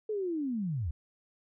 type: linear sweep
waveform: sine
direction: down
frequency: 440 to 67.7 Hz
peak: -30 dBFS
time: 0.09-0.91 s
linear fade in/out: 5 ms
effects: none